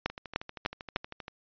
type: two click trains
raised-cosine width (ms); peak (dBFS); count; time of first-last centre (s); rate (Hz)
0.3; -24 / -11; 16 / 4; 0.1-1.281 / 0.06-0.961; 12.7 / 3.33
effects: resampled to 11025 Hz